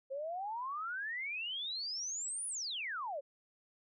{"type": "exponential two-way sweep", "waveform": "sine", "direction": "up then down", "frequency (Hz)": [523.3, 10000, 523.3], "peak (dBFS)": -37, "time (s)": [0.1, 3.21], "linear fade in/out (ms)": 20, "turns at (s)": 2.47, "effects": []}